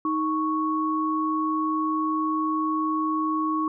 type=tone pair together; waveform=sine; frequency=313.2 / 1108.7 Hz; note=D#4 / C#6; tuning=+11 / 0 cents; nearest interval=octave + minor seventh; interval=2189 cents; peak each=-25 dBFS; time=0.05-3.68 s; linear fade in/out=2 ms; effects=none